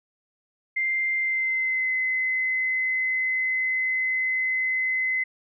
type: tone with pitch glide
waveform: sine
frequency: 2093 to 2042 Hz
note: C7 to C7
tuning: 0 to -43 cents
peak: -22 dBFS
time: 0.76-5.24 s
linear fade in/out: 10 ms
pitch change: -43 cents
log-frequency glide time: 1.17-1.93 s
effects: none